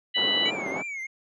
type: harmonic tone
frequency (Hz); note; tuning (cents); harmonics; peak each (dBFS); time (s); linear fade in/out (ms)
987.8; B5; 0; 2 / 3 / 4; -29 / -23 / -29; 0.14-0.51; 20
type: band-pass noise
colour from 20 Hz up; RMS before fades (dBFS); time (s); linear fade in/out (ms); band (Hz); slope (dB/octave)
pink; -33; 0.16-0.83; 20; 260 to 840; 12
type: tone with vibrato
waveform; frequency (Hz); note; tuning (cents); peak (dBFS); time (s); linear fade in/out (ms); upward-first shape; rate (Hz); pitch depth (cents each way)
triangle; 2228; C#7; +8; -30; 0.45-1.07; 10; triangle; 3.1; 130
effects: high-pass 150 Hz 12 dB/octave + resampled to 22050 Hz